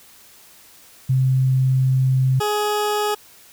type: tone pair in turn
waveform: sine / 20% pulse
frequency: 130.81 / 418.7 Hz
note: C3 / G#4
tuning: 0 / +14 cents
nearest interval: octave + minor sixth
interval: 2014 cents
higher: second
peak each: -14 dBFS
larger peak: neither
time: 1.09-2.4 / 2.4-3.15 s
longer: first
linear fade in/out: 10 ms
effects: white hiss -48 dBFS RMS until 3.52 s